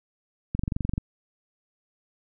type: click train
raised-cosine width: 5 ms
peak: -14 dBFS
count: 11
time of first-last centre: 0.55-0.979 s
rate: 23.3 Hz
effects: none